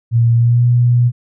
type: tone with pitch glide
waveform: sine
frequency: 116.9 to 121.37 Hz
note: A#2 to B2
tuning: +5 to -30 cents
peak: -8 dBFS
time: 0.11-1.12 s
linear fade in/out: 50 ms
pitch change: +65 cents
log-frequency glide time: 0.35-0.64 s
effects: none